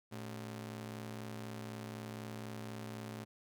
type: ring-modulated tone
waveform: sawtooth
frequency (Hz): 164.81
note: E3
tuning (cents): 0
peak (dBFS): -36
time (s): 0.11-3.25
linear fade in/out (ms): 20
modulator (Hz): 50.4
effects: none